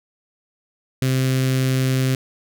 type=tone with notch filter; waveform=sawtooth; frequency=130.81 Hz; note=C3; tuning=in tune; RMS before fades=-19 dBFS; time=1.02-2.15 s; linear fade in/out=2 ms; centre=870 Hz; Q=0.66; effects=none